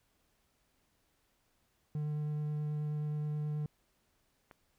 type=tone with vibrato; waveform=triangle; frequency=150 Hz; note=D3; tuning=37 cents sharp; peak=-31 dBFS; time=1.95-3.66 s; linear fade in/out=2 ms; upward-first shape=triangle; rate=9.4 Hz; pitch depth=10 cents each way
type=click; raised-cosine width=0.5 ms; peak=-37 dBFS; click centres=4.512 s
effects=pink hiss -75 dBFS RMS until 4.78 s